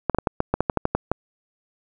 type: clicks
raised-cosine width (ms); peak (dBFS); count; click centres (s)
1; -5; 12; 0.097 / 0.147 / 0.186 / 0.272 / 0.404 / 0.54 / 0.606 / 0.698 / 0.773 / 0.854 / 0.95 / 1.116
effects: none